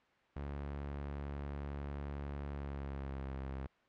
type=tone with pitch glide; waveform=sawtooth; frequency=71.1 to 67.11 Hz; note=C#2 to C2; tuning=+45 to +45 cents; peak=-36 dBFS; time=0.36-3.67 s; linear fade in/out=5 ms; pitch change=-100 cents; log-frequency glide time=2.5-3.31 s; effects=white hiss -69 dBFS RMS until 3.88 s + low-pass 2000 Hz 12 dB/octave